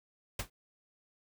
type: noise with exponential decay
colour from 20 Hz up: pink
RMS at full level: -30 dBFS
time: 0.39-0.5 s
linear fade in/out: 5 ms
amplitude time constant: 22 ms
effects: none